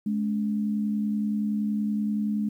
sine tone pair together, 211 / 281.6 Hz, G#3 / C#4, +28 / +27 cents, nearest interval perfect fourth, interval 499 cents, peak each -24 / -34 dBFS, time 0.06-2.49 s, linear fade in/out 5 ms, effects 10-bit

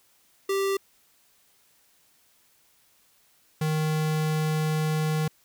square tone pair in turn, 391.7 / 155.45 Hz, G4 / D#3, -1 / -1 cents, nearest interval octave + major third, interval 1600 cents, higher first, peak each -24 dBFS, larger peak neither, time 0.49-0.77 / 3.61-5.28 s, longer second, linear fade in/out 5 ms, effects white hiss -63 dBFS RMS until 5.44 s

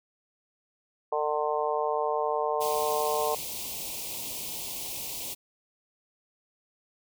harmonic tone, 150.5 Hz, D3, 43 cents sharp, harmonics 3 / 4 / 5 / 6 / 7, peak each -30 / -31 / -32 / -33 / -33 dBFS, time 1.12-3.35 s, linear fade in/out 5 ms
white band-stop noise, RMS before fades -36 dBFS, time 2.6-5.35 s, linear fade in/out 20 ms, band 1000 to 2300 Hz, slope 48 dB/octave
effects none

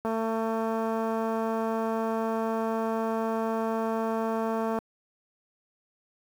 click train, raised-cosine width 1 ms, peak -17 dBFS, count 1062, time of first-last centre 0.05-4.787 s, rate 224 Hz, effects high-pass 60 Hz 12 dB/octave + 8-bit

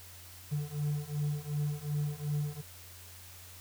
triangle beating tone pair, 146.1 / 148.8 Hz, D3 / D3, -9 / +23 cents, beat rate 2.7 Hz, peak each -33 / -32 dBFS, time 0.51-2.62 s, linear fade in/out 20 ms, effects added 89 Hz sine -53 dBFS peak until 3.6 s + white hiss -52 dBFS RMS until 3.6 s

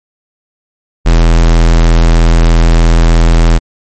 square tone, 41.58 Hz, E1, 16 cents sharp, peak -4 dBFS, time 1.05-3.59 s, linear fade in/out 20 ms, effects MP3 32 kbps

